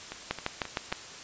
two click trains, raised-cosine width 0.3 ms, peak -12 / -21 dBFS, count 5 / 4, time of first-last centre 0.31-0.925 / 0.12-0.92 s, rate 6.5 / 3.75 Hz, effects white hiss -44 dBFS RMS until 1.23 s + resampled to 16000 Hz

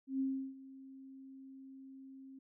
sine tone with ADSR envelope, 267.3 Hz, C4, 37 cents sharp, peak -31 dBFS, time 0.07-2.39 s, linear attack 130 ms, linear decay 340 ms, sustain -19 dB, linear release 6 ms, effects none

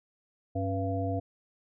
harmonic tone with a mistuned harmonic, 97.5 Hz, G2, 9 cents flat, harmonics 1 / 3 / 5 / 7, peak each -31 / -34 / -37 / -34 dBFS, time 0.55-1.2 s, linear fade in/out 10 ms, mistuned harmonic 3, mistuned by -97 cents, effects none

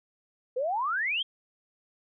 sine exponential sweep, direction up, 479.2 to 3322 Hz, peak -26 dBFS, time 0.56-1.23 s, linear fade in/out 10 ms, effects none

